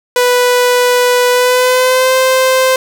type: tone with pitch glide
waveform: sawtooth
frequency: 493.5 to 519.5 Hz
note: B4 to C5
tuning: -1 to -12 cents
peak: -4 dBFS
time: 0.16-2.76 s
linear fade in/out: 2 ms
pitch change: +89 cents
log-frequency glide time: 1.3-2.15 s
effects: none